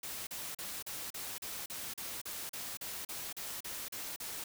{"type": "noise bursts", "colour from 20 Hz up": "white", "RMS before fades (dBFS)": -42, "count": 16, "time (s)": [0.03, 4.44], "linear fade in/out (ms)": 5, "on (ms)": 240, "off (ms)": 38, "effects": []}